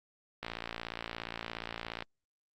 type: click train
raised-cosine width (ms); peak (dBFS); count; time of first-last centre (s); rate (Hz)
0.3; -21; 92; 0.43-2.024; 57.1
effects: Opus 48 kbps